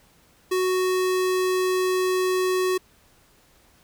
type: tone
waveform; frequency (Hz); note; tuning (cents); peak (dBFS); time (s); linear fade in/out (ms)
square; 370; F#4; 0; -21; 0.51-2.78; 10
effects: pink hiss -58 dBFS RMS until 3.83 s